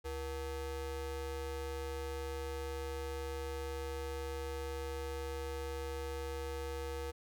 square ring-modulated tone, 203 Hz, G#3, 39 cents flat, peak -36 dBFS, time 0.04-7.12 s, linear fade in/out 20 ms, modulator 274 Hz, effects none

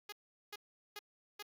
5% pulse tone bursts, 414.2 Hz, G#4, 5 cents flat, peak -33 dBFS, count 4, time 0.09-1.426 s, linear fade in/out 5 ms, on 34 ms, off 400 ms, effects none

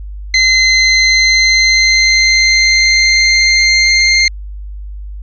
25% pulse tone with pitch glide, 2061 to 2106 Hz, C7 to C7, -27 to +11 cents, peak -3 dBFS, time 0.34-4.28 s, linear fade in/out 2 ms, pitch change +38 cents, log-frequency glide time 1.06-4.16 s, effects added 50 Hz sine -23 dBFS peak until 5.22 s + resampled to 16000 Hz

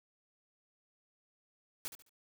white noise with echo, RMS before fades -40 dBFS, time 1.85-1.88 s, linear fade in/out 0 ms, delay 71 ms, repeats 3, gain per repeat -10 dB, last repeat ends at 2.093 s, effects none

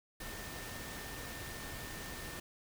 sine tone in noise, 1800 Hz, A6, 39 cents sharp, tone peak -51 dBFS, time 0.2-2.4 s, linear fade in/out 5 ms, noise pink, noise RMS -45 dBFS, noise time 0.2-2.4 s, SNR -9 dB, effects none

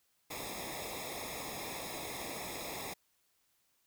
pink noise with comb filter, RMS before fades -42 dBFS, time 0.3-2.94 s, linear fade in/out 10 ms, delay 0.67 ms, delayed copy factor -0.85, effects white hiss -75 dBFS RMS until 3.86 s

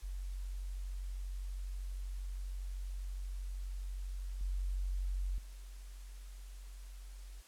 sine tone with level steps, 46.25 Hz, F#1, in tune, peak -38 / -33 / -46 dBFS, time 0.02-7.42 s, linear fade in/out 20 ms, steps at 4.41 / 5.38 s, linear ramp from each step 2 ms, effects white hiss -61 dBFS RMS until 7.47 s + low-pass 11000 Hz 12 dB/octave

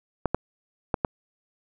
clicks, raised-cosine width 1 ms, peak -8 dBFS, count 4, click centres 0.257 / 0.346 / 0.942 / 1.048 s, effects none

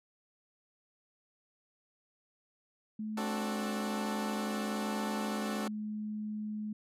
sine tone with pitch glide, 215.6 to 212.6 Hz, A3 to G#3, -35 to +41 cents, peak -35 dBFS, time 2.99-6.73 s, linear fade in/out 5 ms, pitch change -24 cents, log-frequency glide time 3.29-3.62 s
15% pulse chord, D dominant seventh, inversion third, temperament equal with one note detuned, 265.3 / 293.7 / 370 / 440 Hz, C4 / D4 / F#4 / A4, +24 / 0 / 0 / 0 cents, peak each -35 dBFS, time 3.17-5.68 s, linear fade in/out 5 ms
effects resampled to 32000 Hz

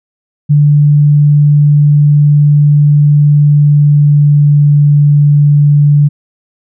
sine tone with pitch glide, 146.83 to 145.9 Hz, D3 to D3, 0 to -11 cents, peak -3 dBFS, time 0.49-6.09 s, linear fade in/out 20 ms, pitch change -11 cents, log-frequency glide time 3.31-4.75 s, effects none

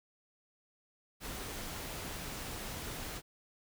pink noise, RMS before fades -42 dBFS, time 1.2-3.22 s, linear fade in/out 50 ms, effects none

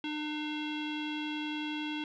square tone with low-pass filter, 301.8 Hz, D4, 47 cents sharp, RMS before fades -36 dBFS, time 0.04-2.04 s, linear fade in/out 2 ms, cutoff 3100 Hz, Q 6.7, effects none

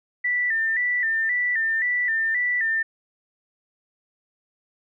sine tone with vibrato, 1880 Hz, A#6, 14 cents sharp, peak -20 dBFS, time 0.24-2.83 s, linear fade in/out 10 ms, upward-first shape square, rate 1.9 Hz, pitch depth 78 cents each way, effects none

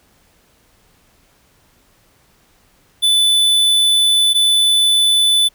square tone pair in turn, 3494 / 3494 Hz, A7 / A7, -13 / -13 cents, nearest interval unison, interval 0 cents, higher neither, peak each -11 / -11 dBFS, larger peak neither, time 3.02-4.34 / 4.34-5.49 s, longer first, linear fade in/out 20 ms, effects pink hiss -55 dBFS RMS until 5.54 s

